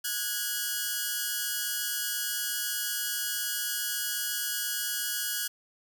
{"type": "tone pair together", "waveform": "5% pulse", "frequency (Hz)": [1462, 1650.8], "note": ["F#6", "G#6"], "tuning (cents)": [-21, -11], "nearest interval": "major second", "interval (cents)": 210, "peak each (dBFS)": -21, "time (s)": [0.04, 5.48], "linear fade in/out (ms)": 10, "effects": []}